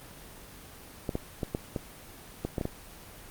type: clicks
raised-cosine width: 2 ms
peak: -16 dBFS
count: 9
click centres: 1.092 / 1.154 / 1.432 / 1.549 / 1.762 / 2.45 / 2.582 / 2.612 / 2.654 s
effects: pink hiss -48 dBFS RMS until 3.3 s + Opus 24 kbps